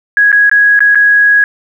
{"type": "tone with dropouts", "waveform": "sine", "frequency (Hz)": 1661.2, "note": "G#6", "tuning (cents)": 0, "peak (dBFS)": -4, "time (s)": [0.17, 1.44], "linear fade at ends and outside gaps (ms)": 1, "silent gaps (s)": [[0.318, 0.327], [0.496, 0.514], [0.792, 0.805], [0.948, 0.955]], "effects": ["7-bit"]}